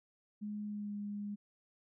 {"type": "tone with pitch glide", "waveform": "sine", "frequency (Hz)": [208.9, 205.2], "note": ["G#3", "G#3"], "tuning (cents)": [10, -21], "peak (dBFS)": -38, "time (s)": [0.41, 1.36], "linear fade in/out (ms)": 20, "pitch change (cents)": -31, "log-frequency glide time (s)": [0.65, 0.95], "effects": []}